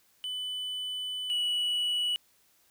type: tone pair in turn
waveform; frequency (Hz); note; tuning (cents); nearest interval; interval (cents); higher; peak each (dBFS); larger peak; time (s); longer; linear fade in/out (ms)
triangle; 3000 / 2943; F#7 / F#7; +23 / -10; unison; 33; first; -31 / -25; second; 0.24-1.3 / 1.3-2.16; first; 0
effects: white hiss -66 dBFS RMS until 2.7 s